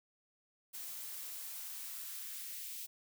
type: noise with high-pass filter sweep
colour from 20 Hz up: blue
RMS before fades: -45 dBFS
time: 0.73-2.87 s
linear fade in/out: 20 ms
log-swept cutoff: 270 to 2900 Hz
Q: 1.2
effects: none